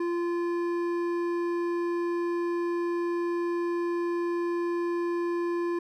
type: tone with hard clipping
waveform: sine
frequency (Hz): 345.1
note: F4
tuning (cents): -21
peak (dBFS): -28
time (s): 0-5.79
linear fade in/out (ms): 5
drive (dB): 10
effects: none